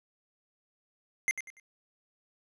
square tone with echo, 2092 Hz, C7, 1 cent flat, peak -25 dBFS, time 1.28-1.31 s, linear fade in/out 0 ms, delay 96 ms, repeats 3, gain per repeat -10 dB, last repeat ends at 1.598 s, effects low-pass 11000 Hz 12 dB/octave

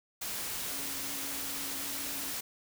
sine tone in noise, 277.2 Hz, C#4, in tune, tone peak -48 dBFS, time 0.71-2.32 s, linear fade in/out 10 ms, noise white, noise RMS -37 dBFS, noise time 0.21-2.41 s, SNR -14 dB, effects none

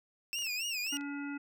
25% pulse tone with vibrato, 2637 Hz, E7, in tune, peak -30 dBFS, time 0.33-0.97 s, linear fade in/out 0 ms, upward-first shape sine, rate 3.7 Hz, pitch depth 150 cents each way
clicks, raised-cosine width 0.2 ms, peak -36 dBFS, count 5, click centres 0.388 / 0.423 / 0.467 / 0.866 / 1.01 s
harmonic tone, 284.6 Hz, C#4, 46 cents sharp, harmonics 1 / 3 / 5 / 7 / 9, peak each -37 / -51 / -45 / -51 / -50 dBFS, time 0.92-1.38 s, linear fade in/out 10 ms
effects none

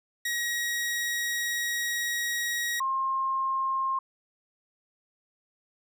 sawtooth / sine tone pair in turn, 1898 / 1065.2 Hz, A#6 / C6, +31 / +31 cents, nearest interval minor seventh, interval 1000 cents, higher first, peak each -24 / -25 dBFS, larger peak first, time 0.25-2.8 / 2.8-3.99 s, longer first, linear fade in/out 5 ms, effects none

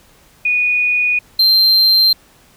sine / triangle tone pair in turn, 2466 / 4147 Hz, D#7 / C8, -16 / -16 cents, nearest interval major sixth, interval 900 cents, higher second, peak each -12 / -7 dBFS, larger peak second, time 0.45-1.19 / 1.39-2.13 s, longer neither, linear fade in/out 5 ms, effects pink hiss -49 dBFS RMS until 2.56 s

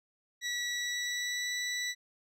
20% pulse tone with pitch glide, 1942 to 1966.8 Hz, B6 to B6, -30 to -8 cents, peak -27 dBFS, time 0.41-1.95 s, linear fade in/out 50 ms, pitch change +22 cents, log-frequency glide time 0.71-1.53 s, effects low-pass 10000 Hz 12 dB/octave

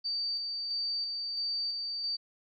sine tone with tremolo, 4618 Hz, D8, 30 cents flat, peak -30 dBFS, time 0.04-2.17 s, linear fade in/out 20 ms, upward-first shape square, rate 1.5 Hz, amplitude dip 30%, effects none

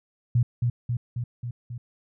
sine tone with echo, 120.4 Hz, B2, 44 cents flat, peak -17 dBFS, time 0.35-0.43 s, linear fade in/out 5 ms, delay 270 ms, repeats 5, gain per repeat -3 dB, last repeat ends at 1.78 s, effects none

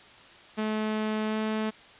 sawtooth tone with pitch glide, 215.8 to 217.2 Hz, A3 to A3, -33 to -22 cents, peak -23 dBFS, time 0.57-1.71 s, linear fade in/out 20 ms, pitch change +11 cents, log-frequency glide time 1.27-1.36 s, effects white hiss -51 dBFS RMS until 1.99 s + resampled to 8000 Hz

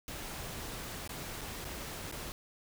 pink noise with dropouts, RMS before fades -42 dBFS, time 0.08-2.32 s, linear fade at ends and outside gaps 0 ms, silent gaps 1.076-1.093 / 1.411-1.415 / 1.645-1.651 / 2.114-2.124 s, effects none

